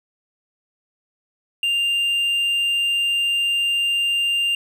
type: tone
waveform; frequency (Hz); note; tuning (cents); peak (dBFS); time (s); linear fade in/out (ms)
triangle; 2794; F7; 0; -16; 1.63-4.55; 2
effects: none